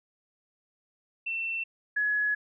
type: tone pair in turn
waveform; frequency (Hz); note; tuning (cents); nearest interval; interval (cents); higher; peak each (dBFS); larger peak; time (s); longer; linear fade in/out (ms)
sine; 2690 / 1689.2; E7 / G#6; +34 / +29; minor sixth; 805; first; -29 / -24; second; 1.26-1.64 / 1.96-2.35; second; 10
effects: none